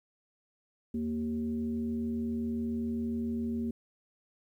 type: tone with frequency modulation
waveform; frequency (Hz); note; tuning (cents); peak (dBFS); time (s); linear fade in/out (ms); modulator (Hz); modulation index
sine; 233.1; A#3; 0; -30; 0.94-3.71; 5; 153; 0.52
effects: 11-bit